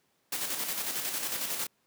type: noise with tremolo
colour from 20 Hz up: white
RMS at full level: -32 dBFS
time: 0.32-1.67 s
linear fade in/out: 5 ms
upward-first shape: square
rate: 11 Hz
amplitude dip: 40%
effects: pink hiss -72 dBFS RMS until 1.86 s + high-pass 150 Hz 12 dB/octave

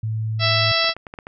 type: tone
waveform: sine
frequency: 110 Hz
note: A2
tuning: in tune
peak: -21 dBFS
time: 0.03-0.72 s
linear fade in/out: 5 ms
type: harmonic tone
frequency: 662 Hz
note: E5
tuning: 7 cents sharp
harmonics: 1 / 2 / 3 / 4 / 5 / 6 / 7 / 8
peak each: -25 / -25 / -25 / -25 / -25 / -25 / -25 / -25 dBFS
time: 0.39-0.94 s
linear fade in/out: 50 ms
type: clicks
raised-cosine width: 0.5 ms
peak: -20 dBFS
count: 7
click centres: 0.844 / 0.893 / 0.966 / 1.068 / 1.139 / 1.188 / 1.269 s
effects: none

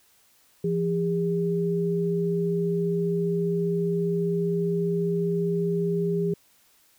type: tone pair together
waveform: sine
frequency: 170.01 / 404.9 Hz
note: F3 / G#4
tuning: -46 / -44 cents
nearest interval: octave + minor third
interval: 1502 cents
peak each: -25 dBFS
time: 0.64-6.34 s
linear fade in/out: 5 ms
effects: white hiss -61 dBFS RMS until 6.98 s

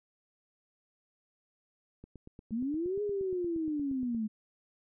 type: click train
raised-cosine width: 3 ms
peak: -35 dBFS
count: 19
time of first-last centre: 2.04-4.148 s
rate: 8.54 Hz
type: linear two-way sweep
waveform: sine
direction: up then down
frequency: 210 to 418.8 to 210 Hz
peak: -30 dBFS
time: 2.51-4.28 s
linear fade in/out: 20 ms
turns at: 3.02 s
effects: none

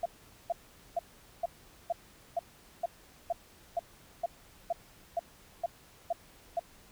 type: tone bursts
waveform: sine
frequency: 683 Hz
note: F5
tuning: 39 cents flat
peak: -27 dBFS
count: 15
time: 0.03-6.595 s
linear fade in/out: 5 ms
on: 27 ms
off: 440 ms
effects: pink hiss -58 dBFS RMS until 6.91 s

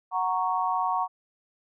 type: chord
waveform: sine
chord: F# major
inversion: none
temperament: equal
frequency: 740 / 932.3 / 1108.7 Hz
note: F#5 / A#5 / C#6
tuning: 0 / 0 / 0 cents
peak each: -28 dBFS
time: 0.11-1.08 s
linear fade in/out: 50 ms
effects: none

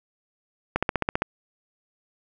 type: click train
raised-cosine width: 0.5 ms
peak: -7 dBFS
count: 8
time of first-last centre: 0.76-1.221 s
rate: 15.2 Hz
effects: none

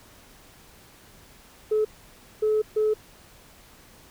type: tone bursts at uneven times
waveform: sine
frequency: 430 Hz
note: A4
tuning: 40 cents flat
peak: -18 dBFS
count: 3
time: 1.71-1.85 / 2.42-2.62 / 2.76-2.94 s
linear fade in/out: 10 ms
effects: tanh soft clip ceiling -16 dBFS + pink hiss -52 dBFS RMS until 4.1 s

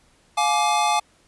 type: chord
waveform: square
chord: D diminished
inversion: first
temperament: just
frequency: 704.8 / 845.8 / 1174.7 Hz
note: F5 / Ab5 / D6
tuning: +16 / +31 / 0 cents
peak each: -25 / -21 / -25 dBFS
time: 0.37-1 s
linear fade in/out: 10 ms
effects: pink hiss -59 dBFS RMS until 1.27 s + resampled to 24000 Hz

